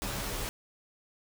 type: noise with comb filter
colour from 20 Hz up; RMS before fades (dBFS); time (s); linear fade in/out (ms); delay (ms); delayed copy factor
pink; -35; 0.02-0.49; 0; 13; -0.95
effects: none